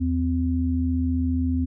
sine tone pair together, 80.75 / 257 Hz, E2 / C4, -35 / -31 cents, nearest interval octave + minor sixth, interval 2004 cents, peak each -23 dBFS, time 0-1.66 s, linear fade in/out 20 ms, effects none

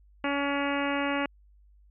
harmonic tone, 282.3 Hz, C#4, 32 cents sharp, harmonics 1 / 2 / 3 / 4 / 5 / 6 / 7 / 8 / 9 / 10, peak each -30 / -33 / -35 / -36 / -37 / -38 / -38 / -39 / -40 / -40 dBFS, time 0.24-1.26 s, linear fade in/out 2 ms, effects added 50 Hz sine -55 dBFS peak until 1.9 s

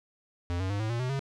square tone with pitch steps, 87.31 / 94.12 / 101.46 / 109.37 / 117.9 / 127.09 / 137 Hz, F2 / F#2 / G#2 / A2 / A#2 / C3 / C#3, 0 / +30 / -40 / -10 / +20 / -50 / -20 cents, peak -29 dBFS, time 0.5-1.193 s, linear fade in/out 0 ms, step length 99 ms, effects low-pass 6000 Hz 12 dB/octave

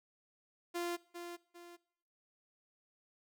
sawtooth tone with echo, 346.7 Hz, F4, 13 cents flat, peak -32 dBFS, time 0.74-0.97 s, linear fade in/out 20 ms, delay 400 ms, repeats 2, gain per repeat -8 dB, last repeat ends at 1.77 s, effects noise-tail reverb RT60 0.7 s tail -22 dB re dry

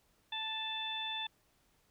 harmonic tone, 880 Hz, A5, in tune, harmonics 1 / 2 / 3 / 4, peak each -43 / -46 / -45 / -38 dBFS, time 0.32-1.27 s, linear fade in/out 5 ms, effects pink hiss -72 dBFS RMS until 1.9 s

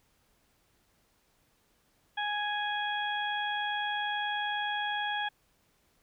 harmonic tone, 830.6 Hz, G#5, in tune, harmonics 1 / 2 / 3 / 4, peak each -33 / -34 / -43 / -37 dBFS, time 2.17-5.29 s, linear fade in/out 10 ms, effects pink hiss -70 dBFS RMS until 6.02 s

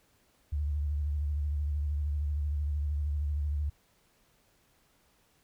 sine tone with vibrato, 73.42 Hz, D2, in tune, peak -28 dBFS, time 0.52-3.7 s, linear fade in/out 10 ms, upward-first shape sine, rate 13 Hz, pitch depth 62 cents each way, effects pink hiss -68 dBFS RMS until 5.43 s

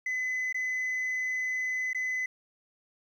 sine tone with dropouts, 2019 Hz, B6, 38 cents sharp, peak -26 dBFS, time 0.06-2.26 s, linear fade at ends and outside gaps 5 ms, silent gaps 0.527-0.544 / 1.932-1.947 s, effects tanh soft clip ceiling -27 dBFS + 10-bit

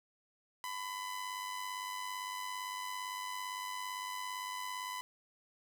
sawtooth tone with amplitude modulation, 1004 Hz, B5, 28 cents sharp, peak -33 dBFS, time 0.64-5.01 s, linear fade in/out 0 ms, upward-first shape sine, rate 97.7 Hz, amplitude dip 50%, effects none

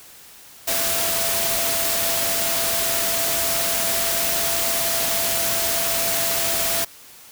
sine tone in noise, 671 Hz, E5, 31 cents sharp, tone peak -29 dBFS, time 0.67-6.85 s, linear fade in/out 10 ms, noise white, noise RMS -22 dBFS, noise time 0.67-6.85 s, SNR -10 dB, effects white hiss -45 dBFS RMS until 7.31 s

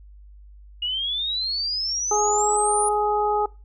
sine exponential sweep, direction up, 2864 to 9770 Hz, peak -23 dBFS, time 0.82-2.89 s, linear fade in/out 5 ms
harmonic tone, 418.4 Hz, G#4, 13 cents sharp, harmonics 1 / 2 / 3, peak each -23 / -21 / -28 dBFS, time 2.11-3.46 s, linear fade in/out 5 ms
effects noise-tail reverb RT60 0.3 s tail -22 dB re dry + added 50 Hz sine -43 dBFS peak until 3.64 s

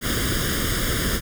pink noise with comb filter, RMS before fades -23 dBFS, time 0.01-1.21 s, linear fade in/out 50 ms, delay 0.59 ms, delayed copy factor +0.85, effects none

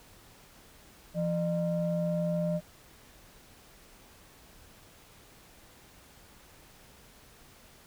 sine tone pair together, 170 / 606.2 Hz, F3 / D#5, -46 / -45 cents, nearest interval octave + minor seventh, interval 2201 cents, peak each -28 / -30 dBFS, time 1.14-2.61 s, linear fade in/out 50 ms, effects tanh soft clip ceiling -21 dBFS + pink hiss -56 dBFS RMS until 7.86 s

